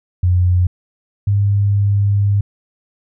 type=tone pair in turn; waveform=sine; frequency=90 / 101.02 Hz; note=F#2 / G#2; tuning=-47 / -47 cents; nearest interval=major second; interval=200 cents; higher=second; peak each=-10 / -11 dBFS; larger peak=first; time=0.23-0.67 / 1.27-2.41 s; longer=second; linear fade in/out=5 ms; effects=none